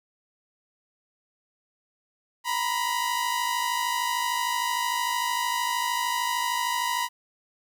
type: tone pair together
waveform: sawtooth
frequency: 947.8 / 1001 Hz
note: A#5 / B5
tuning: +28 / +23 cents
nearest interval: minor second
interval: 95 cents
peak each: -24 dBFS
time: 2.44-7.09 s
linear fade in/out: 50 ms
effects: 10-bit